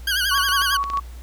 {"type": "tone with vibrato", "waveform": "20% pulse", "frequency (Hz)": 1542, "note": "G6", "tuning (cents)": -29, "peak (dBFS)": -14, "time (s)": [0.07, 0.77], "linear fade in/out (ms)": 5, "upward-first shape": "sine", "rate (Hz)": 11, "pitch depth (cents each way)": 110}
{"type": "tone with tremolo", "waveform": "sine", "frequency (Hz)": 1121, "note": "C#6", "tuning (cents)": 19, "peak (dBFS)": -19, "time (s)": [0.31, 1], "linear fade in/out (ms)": 10, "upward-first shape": "square", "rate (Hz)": 4.8, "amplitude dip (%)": 50}
{"type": "clicks", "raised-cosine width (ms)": 0.2, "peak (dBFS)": -15, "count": 6, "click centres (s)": [0.376, 0.489, 0.618, 0.84, 0.901, 0.973]}
{"effects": ["added 60 Hz sine -34 dBFS peak until 1.22 s", "pink hiss -49 dBFS RMS until 1.22 s"]}